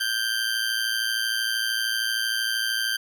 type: tone with amplitude modulation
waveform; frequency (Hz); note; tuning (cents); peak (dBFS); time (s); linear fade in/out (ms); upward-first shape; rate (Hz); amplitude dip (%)
20% pulse; 1568; G6; 0; -16; 0-2.97; 10; sine; 113; 65
effects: none